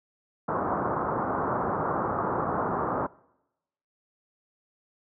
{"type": "low-pass noise", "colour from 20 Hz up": "white", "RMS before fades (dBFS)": -28, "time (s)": [0.48, 3.07], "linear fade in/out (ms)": 10, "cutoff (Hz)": 1300, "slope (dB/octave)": 48, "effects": ["noise-tail reverb RT60 0.9 s tail -23 dB re dry", "high-pass 100 Hz 12 dB/octave"]}